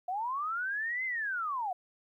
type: linear two-way sweep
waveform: sine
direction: up then down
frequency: 698.5 to 2093 to 698.5 Hz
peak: -31 dBFS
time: 0.08-1.73 s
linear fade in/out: 5 ms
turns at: 1.05 s
effects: 12-bit